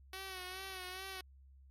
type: tone with vibrato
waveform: 5% pulse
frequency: 374.8 Hz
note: F#4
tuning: 22 cents sharp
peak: -32 dBFS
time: 0.13-1.21 s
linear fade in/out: 2 ms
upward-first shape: sine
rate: 2.4 Hz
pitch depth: 50 cents each way
effects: added 67 Hz sine -57 dBFS peak until 1.7 s + MP3 64 kbps